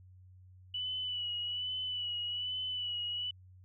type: tone with vibrato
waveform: sine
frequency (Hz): 2960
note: F#7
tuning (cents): 0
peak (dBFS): -34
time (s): 0.74-3.31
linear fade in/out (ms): 5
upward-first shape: sine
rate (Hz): 1.2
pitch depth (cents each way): 37
effects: added 92 Hz sine -54 dBFS peak until 3.64 s